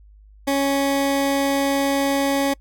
20% pulse tone, 277.2 Hz, C#4, in tune, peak -13 dBFS, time 0.47-2.54 s, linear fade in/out 10 ms, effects noise-tail reverb RT60 0.1 s tail -26 dB re dry + added 51 Hz sine -45 dBFS peak until 2.6 s

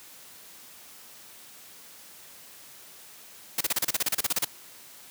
white noise bursts, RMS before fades -25 dBFS, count 15, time 3.58-4.448 s, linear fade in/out 5 ms, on 28 ms, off 32 ms, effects white hiss -49 dBFS RMS until 5.1 s + high-pass 100 Hz 12 dB/octave

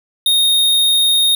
square tone, 3707 Hz, A#7, 10 cents flat, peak -11 dBFS, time 0.26-1.35 s, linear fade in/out 2 ms, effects none

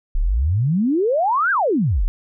sine exponential two-way sweep, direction up then down, 30.92 to 1642 to 30.92 Hz, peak -15 dBFS, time 0.15-2.08 s, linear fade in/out 0 ms, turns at 1.51 s, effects none

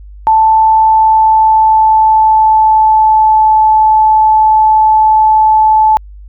sine tone with pitch glide, 880 to 868.4 Hz, A5 to A5, 0 to -23 cents, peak -4 dBFS, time 0.27-5.97 s, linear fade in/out 0 ms, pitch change -23 cents, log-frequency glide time 0.59-3.54 s, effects added 50 Hz sine -29 dBFS peak until 6.28 s

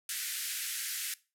white band-pass noise, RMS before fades -37 dBFS, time 0.09-1.14 s, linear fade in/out 2 ms, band 1500 to 14000 Hz, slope 48 dB/octave, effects noise-tail reverb RT60 0.3 s tail -20 dB re dry

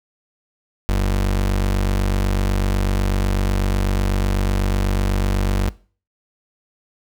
35% pulse tone, 48.05 Hz, G1, 34 cents flat, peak -14 dBFS, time 0.89-5.69 s, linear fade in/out 0 ms, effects noise-tail reverb RT60 0.4 s tail -20 dB re dry

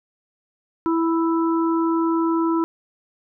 harmonic tone, 329.6 Hz, E4, in tune, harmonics 1 / 3 / 4, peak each -18 / -26 / -29 dBFS, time 0.86-2.64 s, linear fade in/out 0 ms, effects none

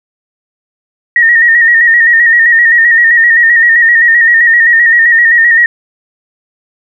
sine tone with vibrato, 1864.7 Hz, A#6, in tune, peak -3 dBFS, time 1.16-5.66 s, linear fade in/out 2 ms, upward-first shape square, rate 7.7 Hz, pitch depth 40 cents each way, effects none

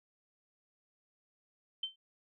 sine tone with exponential decay, 3100 Hz, G7, 20 cents flat, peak -30 dBFS, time 1.83-1.96 s, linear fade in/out 5 ms, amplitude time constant 27 ms, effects none

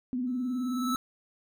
sine tone with vibrato, 250.3 Hz, B3, 23 cents sharp, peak -28 dBFS, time 0.13-0.95 s, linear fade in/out 0 ms, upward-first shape sine, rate 19 Hz, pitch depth 69 cents each way
square tone with exponential growth, 1309 Hz, E6, 13 cents flat, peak -28 dBFS, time 0.27-0.96 s, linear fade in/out 1 ms, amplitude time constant 150 ms
effects none

